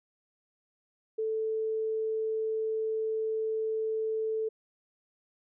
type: tone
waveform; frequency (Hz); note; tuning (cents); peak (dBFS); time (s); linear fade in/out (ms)
sine; 440; A4; 0; -28; 1.18-4.49; 10
effects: none